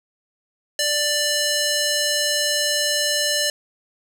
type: tone with band-pass filter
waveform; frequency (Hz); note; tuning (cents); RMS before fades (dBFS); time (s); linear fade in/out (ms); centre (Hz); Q
square; 590; D5; +8; -21; 0.79-3.5; 2; 5800; 0.89
effects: none